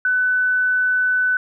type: tone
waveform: sine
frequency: 1500 Hz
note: F#6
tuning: 23 cents sharp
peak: -15 dBFS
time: 0.05-1.37 s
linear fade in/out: 2 ms
effects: none